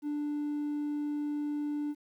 triangle tone, 294.5 Hz, D4, 5 cents sharp, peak -28 dBFS, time 0.02-1.95 s, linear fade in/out 50 ms, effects tanh soft clip ceiling -25 dBFS + 11-bit

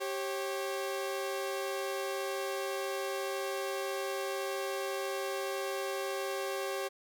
sawtooth tone pair together, 390 / 544.1 Hz, G4 / C#5, -9 / -32 cents, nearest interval tritone, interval 577 cents, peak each -32 / -33 dBFS, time 0-6.89 s, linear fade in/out 20 ms, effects none

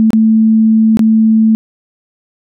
sine tone with dropouts, 220.8 Hz, A3, 6 cents sharp, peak -5 dBFS, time 0-1.55 s, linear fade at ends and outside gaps 0 ms, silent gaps 0.105-0.132 / 0.971-0.993 s, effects none

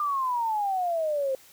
sine exponential sweep, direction down, 1207 to 521 Hz, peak -24 dBFS, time 0-1.35 s, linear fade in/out 2 ms, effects white hiss -54 dBFS RMS until 1.52 s

